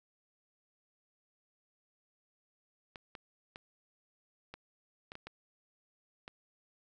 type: clicks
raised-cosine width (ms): 0.3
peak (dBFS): -29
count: 8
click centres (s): 2.958 / 3.152 / 3.559 / 4.54 / 5.119 / 5.154 / 5.27 / 6.279
effects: none